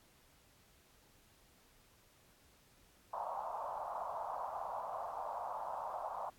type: band-pass noise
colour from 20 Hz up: pink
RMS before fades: -42 dBFS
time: 3.13-6.3 s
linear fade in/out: 5 ms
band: 630 to 1100 Hz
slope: 48 dB/octave
effects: pink hiss -67 dBFS RMS until 6.38 s + AAC 64 kbps